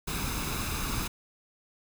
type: noise with comb filter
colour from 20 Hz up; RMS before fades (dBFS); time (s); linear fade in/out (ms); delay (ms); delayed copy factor
pink; -32; 0.07-1.08; 10; 0.79; +0.55
effects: none